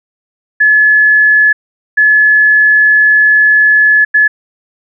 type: tone bursts at uneven times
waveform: sine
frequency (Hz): 1712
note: A6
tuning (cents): -48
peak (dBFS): -4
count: 3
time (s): 0.6-1.53 / 1.97-4.05 / 4.14-4.28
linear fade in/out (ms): 10
effects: none

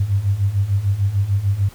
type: beating tone pair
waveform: sine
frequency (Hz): 95.1 / 101.8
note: F#2 / G#2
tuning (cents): +48 / -34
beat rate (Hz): 6.7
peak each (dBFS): -21 / -17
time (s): 0-1.69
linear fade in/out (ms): 5
effects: pink hiss -45 dBFS RMS until 1.74 s

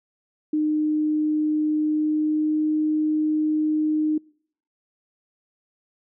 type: tone with pitch glide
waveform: sine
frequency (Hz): 305.5 to 307.6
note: D#4 to D#4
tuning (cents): -32 to -20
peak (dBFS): -19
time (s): 0.53-4.18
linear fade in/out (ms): 5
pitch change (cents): +12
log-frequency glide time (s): 1.82-2.69
effects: noise-tail reverb RT60 0.6 s tail -26 dB re dry

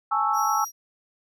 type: chord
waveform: sine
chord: A major seventh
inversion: third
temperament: equal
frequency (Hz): 830.6 / 880 / 1108.7 / 1318.5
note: G#5 / A5 / C#6 / E6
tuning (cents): 0 / 0 / 0 / 0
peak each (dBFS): -26 / -27 / -28 / -24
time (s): 0.11-0.65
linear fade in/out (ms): 10
type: tone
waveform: 30% pulse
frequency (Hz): 5720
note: F8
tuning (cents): +41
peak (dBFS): -29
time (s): 0.33-0.72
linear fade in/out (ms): 50
effects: none

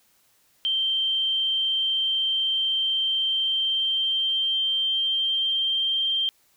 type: tone with pitch glide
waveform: sine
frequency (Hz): 3136 to 3161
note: G7 to G7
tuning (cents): 0 to +14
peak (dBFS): -21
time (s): 0.65-6.29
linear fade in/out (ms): 0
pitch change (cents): +14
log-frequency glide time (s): 3.33-5.86
effects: white hiss -63 dBFS RMS until 6.56 s

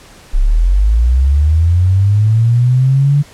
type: linear sweep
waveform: sine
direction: up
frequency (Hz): 30.87 to 146.2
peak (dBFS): -7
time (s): 0.33-3.23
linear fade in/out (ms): 20
effects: pink hiss -40 dBFS RMS until 3.33 s + low-pass 10000 Hz 12 dB/octave

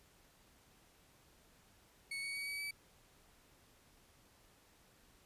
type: tone with pitch steps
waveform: 35% pulse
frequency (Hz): 2217 / 2236 / 2256 / 2275 / 2295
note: C#7 / C#7 / C#7 / C#7 / D7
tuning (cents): 0 / +14 / +30 / +44 / -40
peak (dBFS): -38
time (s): 2.11-2.71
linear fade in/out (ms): 5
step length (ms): 120
effects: pink hiss -67 dBFS RMS until 5.25 s + resampled to 32000 Hz

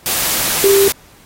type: tone in noise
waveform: sine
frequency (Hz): 395.4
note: G4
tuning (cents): +15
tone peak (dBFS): -8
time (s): 0.64-0.88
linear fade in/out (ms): 0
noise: white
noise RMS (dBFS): -17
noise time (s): 0.06-0.92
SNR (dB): +6
effects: pink hiss -46 dBFS RMS until 1.25 s + AAC 48 kbps

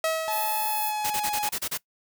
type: tone with exponential decay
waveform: sawtooth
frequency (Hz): 643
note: E5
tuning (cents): -43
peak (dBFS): -18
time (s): 0.04-1.19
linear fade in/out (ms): 2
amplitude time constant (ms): 250
type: tone with pitch glide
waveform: 45% pulse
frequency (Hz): 863 to 837.9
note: A5 to G#5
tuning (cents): -34 to +15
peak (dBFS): -27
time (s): 0.28-1.49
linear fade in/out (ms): 0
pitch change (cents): -51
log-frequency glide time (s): 0.5-1.28
type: high-pass noise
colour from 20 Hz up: white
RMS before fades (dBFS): -31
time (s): 0.29-0.93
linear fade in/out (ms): 50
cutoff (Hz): 10000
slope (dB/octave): 48
type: noise bursts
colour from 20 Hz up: white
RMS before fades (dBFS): -29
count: 8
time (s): 1.04-1.777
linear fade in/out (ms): 10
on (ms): 65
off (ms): 31
effects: noise-tail reverb RT60 0.1 s tail -21 dB re dry

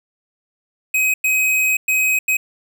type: tone bursts at uneven times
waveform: square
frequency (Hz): 2529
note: D#7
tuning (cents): +28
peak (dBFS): -15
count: 4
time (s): 0.94-1.14 / 1.24-1.77 / 1.88-2.19 / 2.28-2.37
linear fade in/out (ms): 5
effects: none

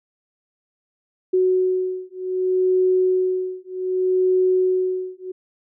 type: beating tone pair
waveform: sine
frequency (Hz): 370 / 370.65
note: F#4 / F#4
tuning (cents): 0 / +3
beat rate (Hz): 0.65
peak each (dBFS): -20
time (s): 1.33-5.32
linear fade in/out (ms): 10
effects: none

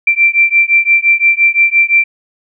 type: beating tone pair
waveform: sine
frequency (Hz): 2349 / 2354.8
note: D7 / D7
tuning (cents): 0 / +4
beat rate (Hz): 5.8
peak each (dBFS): -10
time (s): 0.07-2.04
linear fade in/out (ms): 5
effects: none

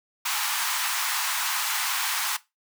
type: high-pass noise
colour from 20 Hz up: pink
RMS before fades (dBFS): -27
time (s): 0.25-2.37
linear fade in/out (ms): 10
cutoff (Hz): 850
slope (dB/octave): 48
effects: noise-tail reverb RT60 0.2 s tail -17 dB re dry

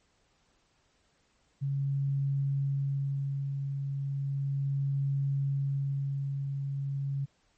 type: tone with tremolo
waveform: sine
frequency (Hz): 138.59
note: C#3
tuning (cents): 0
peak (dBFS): -26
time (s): 1.61-7.26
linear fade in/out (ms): 20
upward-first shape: sine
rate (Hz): 0.35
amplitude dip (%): 40
effects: pink hiss -70 dBFS RMS until 7.57 s + MP3 32 kbps

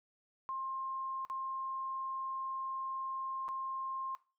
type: tone with dropouts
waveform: sine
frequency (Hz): 1061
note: C6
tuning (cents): +24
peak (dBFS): -36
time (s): 0.49-4.15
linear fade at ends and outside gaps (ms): 0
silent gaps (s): 1.25-1.299 / 3.482-3.488
effects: noise-tail reverb RT60 0.3 s tail -18 dB re dry

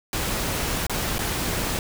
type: noise with dropouts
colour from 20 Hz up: pink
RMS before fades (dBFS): -26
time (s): 0.13-1.79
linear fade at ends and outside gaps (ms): 1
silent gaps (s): 0.867-0.896 / 1.183-1.19
effects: none

